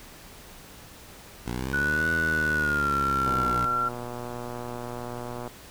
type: linear two-way sweep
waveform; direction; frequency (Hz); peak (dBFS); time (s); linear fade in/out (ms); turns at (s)
10% pulse; up then down; 57.9 to 82.41 to 60.1; -21; 1.46-3.66; 5; 2.1
type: tone with pitch glide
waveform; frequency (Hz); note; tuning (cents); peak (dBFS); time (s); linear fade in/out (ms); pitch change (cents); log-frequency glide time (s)
sine; 1479 to 1364.1; F#6 to F6; -1 to -41; -23; 1.73-3.89; 10; -140; 2.55-2.9
type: click train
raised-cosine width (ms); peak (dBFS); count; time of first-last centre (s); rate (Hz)
1; -22; 268; 3.27-5.477; 121
effects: pink hiss -47 dBFS RMS until 5.7 s